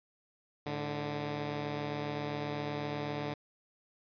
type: tone pair together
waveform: 10% pulse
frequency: 107.16 / 146.83 Hz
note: A2 / D3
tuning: -45 / 0 cents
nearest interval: perfect fourth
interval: 545 cents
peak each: -34 / -27 dBFS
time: 0.66-3.34 s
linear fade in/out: 5 ms
effects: resampled to 11025 Hz